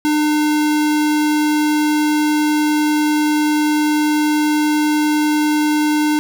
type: tone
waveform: square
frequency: 301.7 Hz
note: D4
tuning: 47 cents sharp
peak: -14 dBFS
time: 0.05-6.19 s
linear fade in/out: 0 ms
effects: none